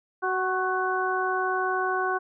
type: harmonic tone with a mistuned harmonic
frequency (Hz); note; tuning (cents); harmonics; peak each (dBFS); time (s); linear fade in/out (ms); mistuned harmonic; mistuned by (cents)
373.4; F#4; +16; 1 / 2 / 3 / 4; -29 / -29 / -29 / -29; 0.22-2.19; 20; 3; -29
effects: none